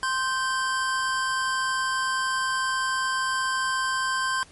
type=tone pair together; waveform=square; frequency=1046.5 / 1559 Hz; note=C6 / G6; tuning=0 / -10 cents; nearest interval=perfect fifth; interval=690 cents; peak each=-27 dBFS; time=0.03-4.43 s; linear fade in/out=0 ms; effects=pink hiss -52 dBFS RMS until 4.51 s + MP3 48 kbps